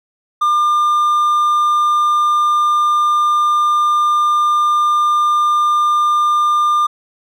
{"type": "tone", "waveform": "triangle", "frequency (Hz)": 1200, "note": "D6", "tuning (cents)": 37, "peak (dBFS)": -9, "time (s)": [0.41, 6.87], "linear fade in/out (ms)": 10, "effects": []}